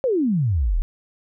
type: exponential sweep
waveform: sine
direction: down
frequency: 554.4 to 33 Hz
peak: -17 dBFS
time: 0.04-0.82 s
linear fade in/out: 0 ms
effects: none